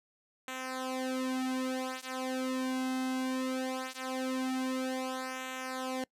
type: tone with flanger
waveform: sawtooth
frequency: 258.9 Hz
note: C4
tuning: 18 cents flat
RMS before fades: -35 dBFS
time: 0.48-6.04 s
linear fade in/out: 2 ms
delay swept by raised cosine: 0.2 to 5.6 ms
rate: 0.2 Hz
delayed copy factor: -1
effects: noise-tail reverb RT60 0.1 s tail -25 dB re dry + low-pass 12000 Hz 12 dB/octave